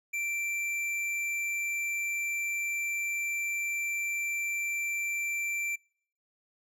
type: tone with tanh clipping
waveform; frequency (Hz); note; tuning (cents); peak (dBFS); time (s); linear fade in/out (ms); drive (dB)
triangle; 2349; D7; 0; -32; 0.13-5.76; 10; 16
effects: noise-tail reverb RT60 0.6 s tail -26 dB re dry